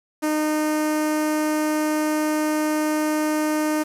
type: tone with notch filter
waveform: sawtooth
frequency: 306.3 Hz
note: D#4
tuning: 27 cents flat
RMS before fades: -22 dBFS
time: 0.22-3.84 s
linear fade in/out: 20 ms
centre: 3600 Hz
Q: 1.2
effects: resampled to 32000 Hz + 7-bit